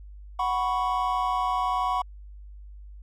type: chord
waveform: triangle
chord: F# suspended fourth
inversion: none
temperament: equal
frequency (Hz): 740 / 987.8 / 1108.7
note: F#5 / B5 / C#6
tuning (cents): 0 / 0 / 0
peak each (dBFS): -26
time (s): 0.39-2.02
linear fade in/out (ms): 5
effects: added 50 Hz sine -41 dBFS peak until 3.02 s